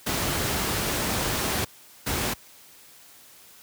pink noise bursts at uneven times, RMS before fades -26 dBFS, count 2, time 0.06-1.65 / 2.06-2.34 s, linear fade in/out 10 ms, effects white hiss -51 dBFS RMS until 3.62 s + high-pass 60 Hz 12 dB/octave

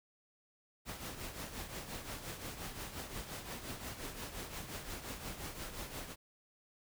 pink noise with tremolo, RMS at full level -42 dBFS, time 0.85-6.16 s, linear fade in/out 50 ms, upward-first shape triangle, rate 5.7 Hz, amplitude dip 65%, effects none

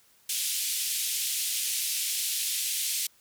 white band-pass noise, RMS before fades -30 dBFS, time 0.29-3.07 s, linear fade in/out 5 ms, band 2600 to 13000 Hz, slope 24 dB/octave, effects white hiss -62 dBFS RMS until 3.2 s

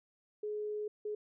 sine tone bursts at uneven times, 421.4 Hz, G#4, 25 cents sharp, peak -35 dBFS, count 2, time 0.43-0.88 / 1.05-1.15 s, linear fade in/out 5 ms, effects none

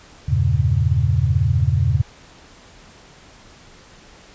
sine chord, E diminished seventh, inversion none, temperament equal, 82.41 / 98 / 116.54 / 138.59 Hz, E2 / G2 / Bb2 / Db3, 0 / 0 / 0 / 0 cents, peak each -20 dBFS, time 0.28-2.02 s, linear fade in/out 10 ms, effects pink hiss -46 dBFS RMS until 4.34 s + resampled to 16000 Hz

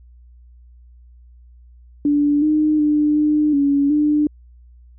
sine tone with pitch steps, 291 / 305.7 / 298.8 / 301.1 / 282.2 / 298.4 Hz, D4 / D#4 / D4 / D4 / C#4 / D4, -16 / -30 / +30 / +43 / +31 / +28 cents, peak -13 dBFS, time 2.05-4.27 s, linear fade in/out 2 ms, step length 370 ms, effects added 60 Hz sine -43 dBFS peak until 4.98 s

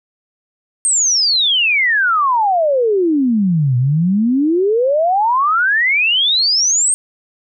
sine exponential two-way sweep, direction down then up, 8650 to 120.4 to 8650 Hz, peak -11 dBFS, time 0.85-6.94 s, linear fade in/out 0 ms, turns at 3.77 s, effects none

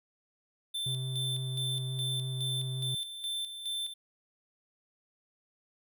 square tone with tremolo, 3548 Hz, A7, 14 cents sharp, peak -33 dBFS, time 0.74-3.94 s, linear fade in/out 10 ms, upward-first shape square, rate 2.4 Hz, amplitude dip 60%
triangle tone with vibrato, 129.5 Hz, C3, 17 cents flat, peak -31 dBFS, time 0.86-2.95 s, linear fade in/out 5 ms, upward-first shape square, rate 5.8 Hz, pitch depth 9 cents each way
effects none

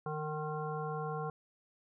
harmonic tone with a mistuned harmonic, 152.9 Hz, D#3, 30 cents flat, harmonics 1 / 3 / 5 / 7 / 9, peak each -39 / -40 / -42 / -43 / -47 dBFS, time 0.06-1.3 s, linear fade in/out 2 ms, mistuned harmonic 1, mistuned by +19 cents, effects none

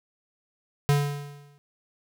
square tone with exponential decay, 143.9 Hz, D3, 35 cents flat, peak -17 dBFS, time 0.89-1.58 s, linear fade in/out 0 ms, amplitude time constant 150 ms, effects none

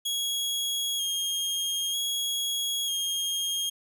sawtooth tone with vibrato, 3279 Hz, G#7, 23 cents flat, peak -24 dBFS, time 0.05-3.7 s, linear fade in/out 10 ms, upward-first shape square, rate 0.53 Hz, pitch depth 22 cents each way, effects none

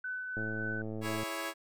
sine tone with tremolo, 1505 Hz, F#6, 29 cents sharp, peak -34 dBFS, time 0.04-0.82 s, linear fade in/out 5 ms, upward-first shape triangle, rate 3.5 Hz, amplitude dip 35%
click train, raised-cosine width 2 ms, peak -27 dBFS, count 95, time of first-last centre 0.37-1.232 s, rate 109 Hz
10% pulse chord, C# minor, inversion first, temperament equal, 329.6 / 415.3 / 554.4 Hz, E4 / G#4 / C#5, 0 / 0 / 0 cents, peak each -30 / -36 / -31 dBFS, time 1.01-1.54 s, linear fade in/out 50 ms
effects none

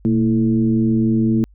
sine tone with frequency modulation, 225.1 Hz, A3, 40 cents sharp, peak -13 dBFS, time 0.05-1.44 s, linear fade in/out 0 ms, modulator 104 Hz, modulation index 0.94, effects added 50 Hz sine -45 dBFS peak until 1.54 s

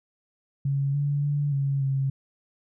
sine tone with pitch steps, 138.9 / 143.5 / 144.9 / 138.6 / 135.7 Hz, C#3 / D3 / D3 / C#3 / C#3, +4 / -40 / -23 / 0 / -36 cents, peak -22 dBFS, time 0.65-2.1 s, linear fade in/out 5 ms, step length 290 ms, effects none

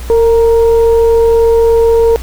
sine tone with frequency modulation, 458.4 Hz, A#4, 29 cents flat, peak -5 dBFS, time 0.1-2.16 s, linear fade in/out 0 ms, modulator 475 Hz, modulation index 0.36, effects added 60 Hz sine -21 dBFS peak until 2.22 s + pink hiss -32 dBFS RMS until 2.22 s

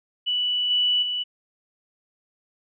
sine tone with level steps, 2960 Hz, F#7, in tune, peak -21 / -18 / -24 dBFS, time 0.26-1.24 s, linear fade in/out 20 ms, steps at 0.7 / 1.02 s, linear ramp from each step 10 ms, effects none

